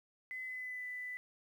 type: tone with pitch glide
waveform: sine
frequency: 2026 to 1993.5 Hz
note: B6 to B6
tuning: +44 to +16 cents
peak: -40 dBFS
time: 0.31-1.17 s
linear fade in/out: 0 ms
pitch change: -28 cents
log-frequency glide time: 0.44-0.86 s
effects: 11-bit